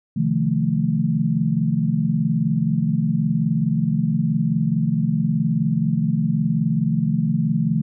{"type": "chord", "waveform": "sine", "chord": "F dominant seventh", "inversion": "second", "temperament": "equal", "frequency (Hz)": [130.81, 155.56, 174.61, 220], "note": ["C3", "Eb3", "F3", "A3"], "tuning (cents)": [0, 0, 0, 0], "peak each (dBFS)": [-26, -21, -23, -22], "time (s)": [0.16, 7.82], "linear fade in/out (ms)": 10, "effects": []}